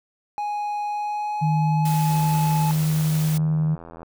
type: tone with pitch glide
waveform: triangle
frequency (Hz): 830.6 to 857.9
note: G#5 to A5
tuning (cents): 0 to -44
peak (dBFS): -22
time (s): 0.38-2.71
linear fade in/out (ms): 0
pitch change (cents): +56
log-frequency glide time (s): 0.84-2.34
type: tone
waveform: sine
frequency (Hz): 155.56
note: D#3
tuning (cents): 0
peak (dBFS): -18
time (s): 1.41-3.76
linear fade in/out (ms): 20
type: noise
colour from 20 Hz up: white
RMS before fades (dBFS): -34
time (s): 1.85-3.38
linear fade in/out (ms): 5
type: click train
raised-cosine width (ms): 1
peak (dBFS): -26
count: 161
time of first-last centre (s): 2.11-4.031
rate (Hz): 83.3
effects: none